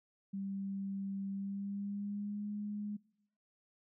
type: tone with pitch glide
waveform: sine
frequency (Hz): 196 to 207.4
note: G3 to G#3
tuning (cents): 0 to -2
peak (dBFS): -37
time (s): 0.33-2.97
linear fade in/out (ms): 10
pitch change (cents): +98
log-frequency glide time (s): 1.31-2.49
effects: noise-tail reverb RT60 0.9 s tail -24 dB re dry